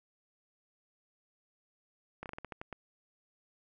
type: slowing click train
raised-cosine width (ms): 0.5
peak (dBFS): -26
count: 9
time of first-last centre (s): 2.23-2.727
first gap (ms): 28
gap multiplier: 1.22
effects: none